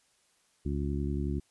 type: harmonic tone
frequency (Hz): 71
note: C#2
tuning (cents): +42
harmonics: 1 / 2 / 3 / 4 / 5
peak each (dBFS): -32 / -35 / -37 / -38 / -39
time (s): 0.65-1.4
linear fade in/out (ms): 10
effects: white hiss -69 dBFS RMS until 1.5 s + resampled to 24000 Hz